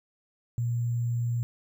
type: tone with sample-and-hold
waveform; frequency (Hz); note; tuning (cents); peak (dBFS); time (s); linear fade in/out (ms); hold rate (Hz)
sine; 119; A#2; +36; -25; 0.58-1.43; 0; 7350
effects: none